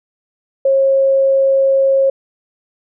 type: tone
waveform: sine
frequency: 541 Hz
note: C#5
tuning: 42 cents flat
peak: -9 dBFS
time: 0.65-2.1 s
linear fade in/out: 5 ms
effects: none